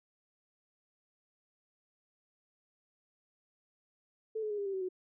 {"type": "tone with pitch steps", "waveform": "sine", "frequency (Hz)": [440, 427.2, 414.8, 402.8, 391.1, 379.7, 368.7], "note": ["A4", "G#4", "G#4", "G4", "G4", "F#4", "F#4"], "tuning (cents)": [0, 49, -2, 47, -4, 45, -6], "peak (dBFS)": -33, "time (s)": [4.35, 4.889], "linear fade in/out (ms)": 10, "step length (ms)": 77, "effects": []}